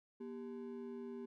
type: ring-modulated tone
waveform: triangle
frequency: 317.5 Hz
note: D#4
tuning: 35 cents sharp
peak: -39 dBFS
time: 0.2-1.26 s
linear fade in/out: 10 ms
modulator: 78.1 Hz
effects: none